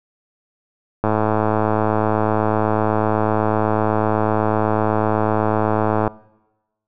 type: click train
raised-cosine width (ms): 1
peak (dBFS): -4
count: 545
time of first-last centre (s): 1.04-6.077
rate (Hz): 108
effects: noise-tail reverb RT60 1.0 s tail -22 dB re dry